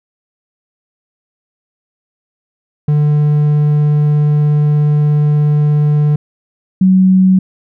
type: tone pair in turn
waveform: triangle / sine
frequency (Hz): 148.6 / 187.22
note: D3 / F#3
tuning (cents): +21 / +21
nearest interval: major third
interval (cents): 400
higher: second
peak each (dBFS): -6 / -5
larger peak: second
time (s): 2.88-6.16 / 6.81-7.39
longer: first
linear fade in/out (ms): 5
effects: none